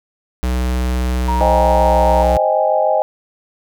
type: tone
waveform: square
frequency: 62.5 Hz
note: B1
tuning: 21 cents sharp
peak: -16 dBFS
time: 0.43-2.37 s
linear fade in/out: 0 ms
type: tone with pitch glide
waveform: sine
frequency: 941 to 927 Hz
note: A#5 to A#5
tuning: +16 to -10 cents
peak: -17 dBFS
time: 1.28-2.23 s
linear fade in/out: 5 ms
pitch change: -26 cents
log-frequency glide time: 1.59-2.04 s
type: chord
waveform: sine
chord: Ab major seventh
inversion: first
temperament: equal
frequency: 523.3 / 622.3 / 784 / 830.6 Hz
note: C5 / Eb5 / G5 / Ab5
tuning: 0 / 0 / 0 / 0 cents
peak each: -19 / -15 / -19 / -19 dBFS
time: 1.41-3.02 s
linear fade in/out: 0 ms
effects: none